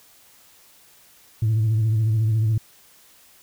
sine tone with vibrato, 110 Hz, A2, in tune, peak -15 dBFS, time 1.42-2.58 s, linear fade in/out 5 ms, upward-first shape sine, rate 14 Hz, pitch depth 54 cents each way, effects tanh soft clip ceiling -15 dBFS + white hiss -53 dBFS RMS until 3.42 s

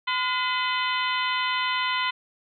harmonic tone with a mistuned harmonic, 508 Hz, B4, 49 cents sharp, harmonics 2 / 3 / 4 / 5 / 6 / 7 / 8, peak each -27 / -32 / -29 / -34 / -31 / -35 / -38 dBFS, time 0.07-2.11 s, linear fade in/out 10 ms, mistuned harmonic 3, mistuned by -100 cents, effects none

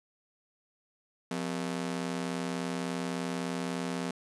sawtooth ring-modulated tone, 216.5 Hz, A3, 28 cents flat, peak -25 dBFS, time 1.31-4.11 s, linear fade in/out 0 ms, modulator 40 Hz, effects resampled to 24000 Hz + 9-bit

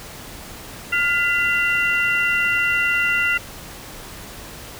sine tone cluster, 1411 / 2008 / 2758 Hz, F6 / B6 / F7, +17 / +28 / -22 cents, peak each -21 dBFS, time 0.92-3.38 s, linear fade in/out 10 ms, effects pink hiss -37 dBFS RMS until 4.79 s

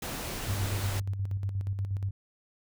pink noise, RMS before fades -36 dBFS, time 0.02-1 s, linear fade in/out 5 ms
sine tone with tremolo, 98 Hz, G2, in tune, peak -27 dBFS, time 0.48-2.11 s, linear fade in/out 5 ms, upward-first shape square, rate 8.4 Hz, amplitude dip 50%
effects none

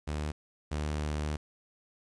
sawtooth tone pair in turn, 75.2 / 75.2 Hz, D2 / D2, +42 / +42 cents, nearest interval unison, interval 0 cents, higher neither, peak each -28 / -27 dBFS, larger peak second, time 0.07-0.32 / 0.71-1.37 s, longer second, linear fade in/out 10 ms, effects resampled to 22050 Hz + 10-bit

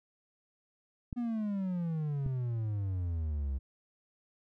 clicks, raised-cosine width 5 ms, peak -24 dBFS, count 2, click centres 1.128 / 2.263 s
triangle exponential sweep, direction down, 246.1 to 65.4 Hz, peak -29 dBFS, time 1.16-3.59 s, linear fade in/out 20 ms
effects none

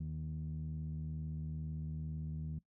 sawtooth tone with low-pass filter, 77.8 Hz, D#2, in tune, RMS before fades -41 dBFS, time 0-2.59 s, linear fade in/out 5 ms, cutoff 180 Hz, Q 8.1, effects noise-tail reverb RT60 0.1 s tail -19 dB re dry

